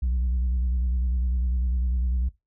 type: tone with vibrato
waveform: sine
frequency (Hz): 61.74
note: B1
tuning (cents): 0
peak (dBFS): -19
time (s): 0.02-2.29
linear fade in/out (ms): 10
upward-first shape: square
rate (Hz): 10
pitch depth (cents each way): 63
effects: noise-tail reverb RT60 0.2 s tail -20 dB re dry + tanh soft clip ceiling -20 dBFS